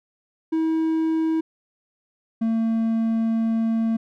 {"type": "tone pair in turn", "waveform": "triangle", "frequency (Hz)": [321.2, 225.7], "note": ["E4", "A3"], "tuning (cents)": [-45, 44], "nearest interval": "tritone", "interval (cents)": 611, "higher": "first", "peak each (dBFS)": [-17, -17], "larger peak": "neither", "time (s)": [[0.52, 1.41], [2.41, 3.97]], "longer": "second", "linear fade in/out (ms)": 10, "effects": []}